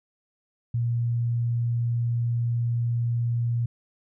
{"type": "tone", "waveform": "sine", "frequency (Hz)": 118.3, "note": "A#2", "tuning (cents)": 26, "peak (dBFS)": -22, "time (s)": [0.74, 3.66], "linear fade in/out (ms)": 5, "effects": []}